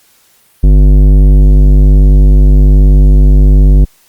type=tone with tanh clipping; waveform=sine; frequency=49.39 Hz; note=G1; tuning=14 cents sharp; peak=-3 dBFS; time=0.63-3.85 s; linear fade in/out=10 ms; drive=14 dB; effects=white hiss -48 dBFS RMS until 4.08 s + Opus 48 kbps